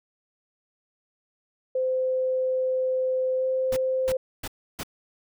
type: tone with pitch glide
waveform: sine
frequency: 516 to 520.2 Hz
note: C5 to C5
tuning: -24 to -10 cents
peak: -22 dBFS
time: 1.75-4.17 s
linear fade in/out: 5 ms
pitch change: +14 cents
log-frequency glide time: 3.37-3.45 s
type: noise bursts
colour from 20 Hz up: pink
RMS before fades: -33 dBFS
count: 4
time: 3.72-4.834 s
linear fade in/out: 5 ms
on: 46 ms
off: 310 ms
effects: none